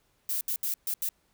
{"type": "noise bursts at uneven times", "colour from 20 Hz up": "violet", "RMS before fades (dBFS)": -30, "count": 5, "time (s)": [[0.29, 0.41], [0.48, 0.56], [0.63, 0.74], [0.87, 0.94], [1.02, 1.09]], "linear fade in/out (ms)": 2, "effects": ["pink hiss -70 dBFS RMS until 1.33 s"]}